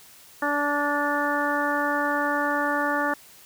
harmonic tone with a mistuned harmonic, 290 Hz, D4, 22 cents flat, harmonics 1 / 2 / 3 / 4 / 5 / 6, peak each -29 / -29 / -29 / -29 / -29 / -29 dBFS, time 0.42-3.14 s, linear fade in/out 5 ms, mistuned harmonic 6, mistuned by +19 cents, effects white hiss -50 dBFS RMS until 3.45 s

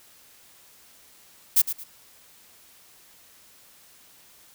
violet noise with echo, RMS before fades -17 dBFS, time 1.56-1.62 s, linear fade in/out 10 ms, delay 110 ms, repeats 2, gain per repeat -11 dB, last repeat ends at 1.84 s, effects white hiss -54 dBFS RMS until 4.54 s

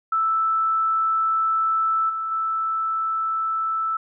sine tone with level steps, 1318.5 Hz, E6, in tune, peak -18 / -24 / -21 dBFS, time 0.12-3.97 s, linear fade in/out 5 ms, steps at 2.09 / 2.31 s, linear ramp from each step 10 ms, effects none

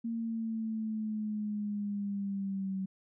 sine linear sweep, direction down, 230.7 to 190 Hz, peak -32 dBFS, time 0.04-2.86 s, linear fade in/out 10 ms, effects none

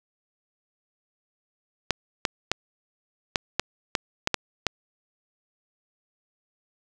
clicks, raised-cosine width 0.2 ms, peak -4 dBFS, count 9, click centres 1.907 / 2.252 / 2.516 / 3.358 / 3.596 / 3.952 / 4.274 / 4.343 / 4.667 s, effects none

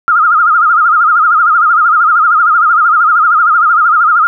sine tone with vibrato, 1318.5 Hz, E6, in tune, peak -5 dBFS, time 0.08-4.27 s, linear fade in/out 0 ms, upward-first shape sine, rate 13 Hz, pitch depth 130 cents each way, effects none

